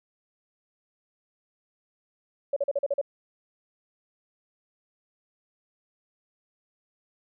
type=tone bursts; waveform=sine; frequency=563 Hz; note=C#5; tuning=27 cents sharp; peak=-22 dBFS; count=7; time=2.53-3.014 s; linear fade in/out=5 ms; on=34 ms; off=41 ms; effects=none